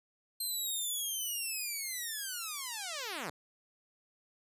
5% pulse linear sweep, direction down, 4174 to 130 Hz, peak -26 dBFS, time 0.4-3.3 s, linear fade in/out 5 ms, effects resampled to 32000 Hz

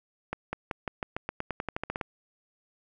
accelerating click train, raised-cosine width 0.5 ms, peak -16 dBFS, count 16, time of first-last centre 0.33-2.012 s, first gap 200 ms, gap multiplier 0.91, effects none

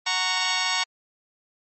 10% pulse chord, F# major, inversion none, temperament just, 740 / 925 / 1110 Hz, F#5 / A#5 / C#6, 0 / -14 / +2 cents, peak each -21 / -18 / -19 dBFS, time 0.06-0.84 s, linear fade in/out 10 ms, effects MP3 32 kbps

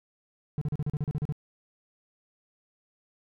triangle tone bursts, 148.6 Hz, D3, 21 cents sharp, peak -24 dBFS, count 11, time 0.58-1.324 s, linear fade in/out 0 ms, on 34 ms, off 37 ms, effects none

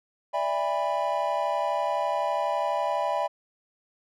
triangle chord, E dominant seventh, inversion third, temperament equal with one note detuned, 587.3 / 659.3 / 811.2 / 987.8 Hz, D5 / E5 / G#5 / B5, 0 / 0 / -41 / 0 cents, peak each -28 dBFS, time 0.33-3.28 s, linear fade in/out 20 ms, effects none

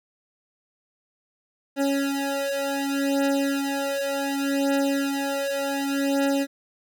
25% pulse beating tone pair, 277.1 / 277.77 Hz, C#4 / C#4, -1 / +4 cents, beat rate 0.67 Hz, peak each -22 dBFS, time 1.76-6.47 s, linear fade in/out 50 ms, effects none

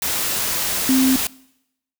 sine tone in noise, 261.6 Hz, C4, in tune, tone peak -13 dBFS, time 0.89-1.16 s, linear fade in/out 2 ms, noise white, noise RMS -22 dBFS, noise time 0.02-1.27 s, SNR +6 dB, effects noise-tail reverb RT60 0.8 s tail -22 dB re dry

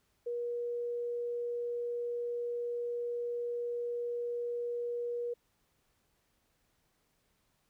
sine tone, 478.5 Hz, A#4, 45 cents sharp, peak -33 dBFS, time 0.26-5.34 s, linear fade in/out 10 ms, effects pink hiss -75 dBFS RMS until 7.69 s

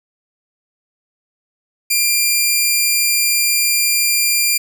10% pulse tone, 2389 Hz, D7, 29 cents sharp, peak -4 dBFS, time 1.9-4.58 s, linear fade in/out 10 ms, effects none

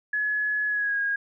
sine tone with pitch glide, 1697 to 1635.4 Hz, G#6 to G#6, +37 to -27 cents, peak -23 dBFS, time 0.13-1.16 s, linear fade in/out 5 ms, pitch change -64 cents, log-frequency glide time 0.67-1 s, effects none

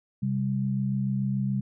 sine tone pair together, 131.4 / 198.36 Hz, C3 / G3, +8 / +21 cents, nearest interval perfect fifth, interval 713 cents, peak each -27 / -27 dBFS, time 0.22-1.61 s, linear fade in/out 10 ms, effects none

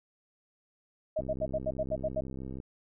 sine tone bursts, 626 Hz, D#5, 10 cents sharp, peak -27 dBFS, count 9, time 1.16-2.21 s, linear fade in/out 10 ms, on 50 ms, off 75 ms
click train, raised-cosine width 3 ms, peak -28 dBFS, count 94, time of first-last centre 1.19-2.601 s, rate 65.9 Hz
effects none

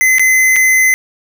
square tone with dropouts, 2044 Hz, C7, 41 cents flat, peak -8 dBFS, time 0.01-0.94 s, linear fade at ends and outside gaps 0 ms, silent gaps 0.184-0.195 / 0.56-0.564 s, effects none

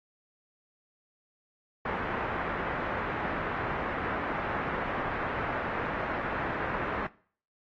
white low-pass noise, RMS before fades -33 dBFS, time 1.85-7.07 s, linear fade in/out 5 ms, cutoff 1700 Hz, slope 24 dB/octave, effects noise-tail reverb RT60 0.5 s tail -21 dB re dry + AAC 32 kbps

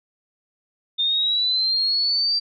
sine linear sweep, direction up, 3617 to 4699 Hz, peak -18 dBFS, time 0.98-2.4 s, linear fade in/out 20 ms, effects none

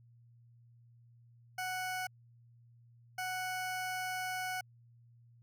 20% pulse tone bursts at uneven times, 740 Hz, F#5, in tune, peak -31 dBFS, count 2, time 1.58-2.07 / 3.18-4.61 s, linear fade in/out 5 ms, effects added 118 Hz sine -59 dBFS peak until 5.42 s

